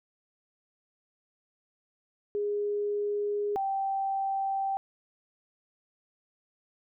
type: tone pair in turn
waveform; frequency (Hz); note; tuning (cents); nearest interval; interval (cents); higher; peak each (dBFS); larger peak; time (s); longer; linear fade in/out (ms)
sine; 412.1 / 780.2; G#4 / G5; -13 / -8; major seventh; 1105; second; -27; neither; 2.35-3.56 / 3.56-4.77; neither; 0
effects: none